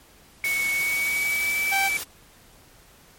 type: tone with pitch glide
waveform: sine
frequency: 2217 to 2308 Hz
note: C#7 to D7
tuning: 0 to -31 cents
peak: -22 dBFS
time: 0.44-1.97 s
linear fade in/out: 0 ms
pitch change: +69 cents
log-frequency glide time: 0.7-1.53 s
type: noise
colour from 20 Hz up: white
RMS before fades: -32 dBFS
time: 0.44-2.04 s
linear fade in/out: 10 ms
type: tone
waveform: sawtooth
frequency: 784 Hz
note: G5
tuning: in tune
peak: -19 dBFS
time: 1.71-1.89 s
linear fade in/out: 20 ms
effects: pink hiss -53 dBFS RMS until 3.18 s + MP3 64 kbps